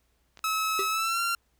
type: clicks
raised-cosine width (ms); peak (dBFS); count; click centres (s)
0.2; -30; 2; 0.373 / 0.392
type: tone with pitch glide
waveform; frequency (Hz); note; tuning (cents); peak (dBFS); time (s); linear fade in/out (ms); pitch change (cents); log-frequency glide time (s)
sawtooth; 1292 to 1376.8; E6 to F6; -35 to -25; -22; 0.44-1.35; 2; +110; 0.9-1.21
type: tone with exponential decay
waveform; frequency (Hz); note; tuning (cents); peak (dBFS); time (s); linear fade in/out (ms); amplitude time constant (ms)
square; 391.8; G4; -1; -27; 0.79-0.91; 2; 26
effects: added 60 Hz sine -70 dBFS peak until 1.59 s + pink hiss -72 dBFS RMS until 1.59 s